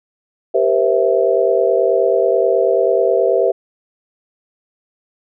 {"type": "chord", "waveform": "sine", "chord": "C dominant seventh", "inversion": "second", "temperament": "equal with one note detuned", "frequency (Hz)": [392, 474, 523.3, 659.3], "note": ["G4", "Bb4", "C5", "E5"], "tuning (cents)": [0, 29, 0, 0], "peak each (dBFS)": -17, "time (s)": [0.54, 3.52], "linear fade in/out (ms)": 10, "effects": []}